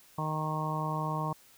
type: harmonic tone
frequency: 155.2 Hz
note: D#3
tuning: 4 cents flat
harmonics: 1 / 2 / 3 / 4 / 5 / 6 / 7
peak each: -33 / -42 / -44 / -41 / -41 / -37 / -36 dBFS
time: 0.18-1.33 s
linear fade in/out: 5 ms
effects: white hiss -59 dBFS RMS until 1.57 s